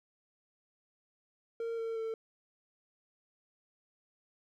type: tone with pitch steps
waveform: triangle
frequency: 460 / 453.9 / 447.9 Hz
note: A#4 / A#4 / A4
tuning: -23 / -46 / +31 cents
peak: -32 dBFS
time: 1.6-2.14 s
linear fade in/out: 2 ms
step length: 180 ms
effects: none